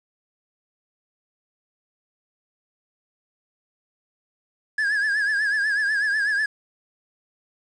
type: tone with vibrato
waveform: triangle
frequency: 1677 Hz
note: G#6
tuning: 16 cents sharp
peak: -18 dBFS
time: 4.78-6.46 s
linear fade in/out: 5 ms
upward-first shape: triangle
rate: 8.1 Hz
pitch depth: 100 cents each way
effects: resampled to 22050 Hz + 8-bit